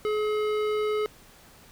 sine tone with hard clipping, 425.1 Hz, G#4, 40 cents sharp, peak -26 dBFS, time 0.05-1.06 s, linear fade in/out 0 ms, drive 14 dB, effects pink hiss -53 dBFS RMS until 1.71 s

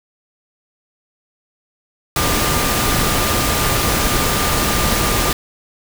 sine tone in noise, 1201 Hz, D6, 38 cents sharp, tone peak -25 dBFS, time 2.16-5.33 s, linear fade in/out 2 ms, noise pink, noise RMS -17 dBFS, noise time 2.16-5.33 s, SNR -11 dB, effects none

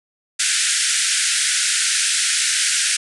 white band-pass noise, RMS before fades -19 dBFS, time 0.39-2.97 s, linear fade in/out 10 ms, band 1400 to 10000 Hz, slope 96 dB/octave, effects none

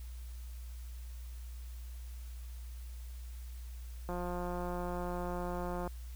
click train, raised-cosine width 1 ms, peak -26 dBFS, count 317, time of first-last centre 4.09-5.875 s, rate 177 Hz, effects added 60 Hz sine -42 dBFS peak until 6.15 s + white hiss -60 dBFS RMS until 6.15 s

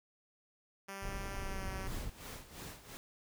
5% pulse tone with pitch glide, 196 to 190.97 Hz, G3 to G3, 0 to -45 cents, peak -32 dBFS, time 0.88-1.88 s, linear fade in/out 10 ms, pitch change -45 cents, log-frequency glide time 1.35-1.68 s
brown noise, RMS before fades -41 dBFS, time 1.02-2.1 s, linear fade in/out 5 ms
pink noise with tremolo, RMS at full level -46 dBFS, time 1.87-2.97 s, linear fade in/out 0 ms, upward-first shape sine, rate 2.9 Hz, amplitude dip 75%
effects none

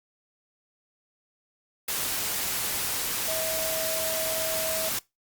sine tone in noise, 642 Hz, E5, 46 cents flat, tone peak -31 dBFS, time 3.28-4.89 s, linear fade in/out 5 ms, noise white, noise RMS -29 dBFS, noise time 1.88-4.99 s, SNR -5 dB, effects noise-tail reverb RT60 0.2 s tail -22 dB re dry + Opus 48 kbps

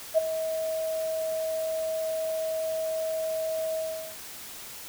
sine tone with ADSR envelope, 640 Hz, D#5, 49 cents sharp, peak -15 dBFS, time 0.14-4.17 s, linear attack 39 ms, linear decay 12 ms, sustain -12 dB, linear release 400 ms, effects white hiss -42 dBFS RMS until 4.88 s

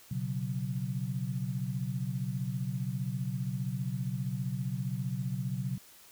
sine chord, B suspended second, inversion none, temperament equal, 123.47 / 138.59 / 185 Hz, B2 / C#3 / F#3, 0 / 0 / 0 cents, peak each -35 / -35 / -37 dBFS, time 0.11-5.78 s, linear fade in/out 5 ms, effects white hiss -56 dBFS RMS until 6.11 s

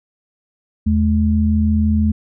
sine tone pair together, 80.2 / 214.1 Hz, E2 / A3, -47 / -47 cents, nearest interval octave + perfect fourth, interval 1700 cents, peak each -15 / -15 dBFS, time 0.86-2.12 s, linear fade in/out 10 ms, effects none

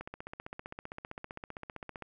click train, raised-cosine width 0.5 ms, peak -26 dBFS, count 32, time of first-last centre 0.01-2.023 s, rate 15.4 Hz, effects none

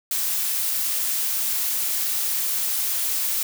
blue noise, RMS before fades -24 dBFS, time 0.11-3.43 s, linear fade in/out 2 ms, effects none

